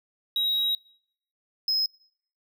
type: tone pair in turn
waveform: triangle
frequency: 3824 / 5121 Hz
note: A#7 / D#8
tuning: +43 / +49 cents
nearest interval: perfect fourth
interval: 506 cents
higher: second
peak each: -21 dBFS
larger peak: neither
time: 0.36-0.75 / 1.68-1.86 s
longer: first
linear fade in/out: 2 ms
effects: noise-tail reverb RT60 0.7 s tail -26 dB re dry